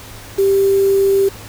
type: tone with quantisation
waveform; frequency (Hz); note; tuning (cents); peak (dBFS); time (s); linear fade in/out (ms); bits
sine; 392; G4; 0; -10; 0.38-1.29; 10; 5
effects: added 105 Hz sine -38 dBFS peak until 1.48 s + pink hiss -36 dBFS RMS until 1.48 s